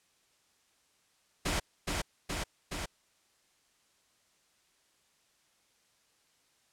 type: noise with echo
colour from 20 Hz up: pink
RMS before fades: -31 dBFS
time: 1.45-1.6 s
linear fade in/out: 10 ms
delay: 420 ms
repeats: 3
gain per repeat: -2 dB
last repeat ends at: 2.86 s
effects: white hiss -70 dBFS RMS until 6.72 s + low-pass 9000 Hz 12 dB/octave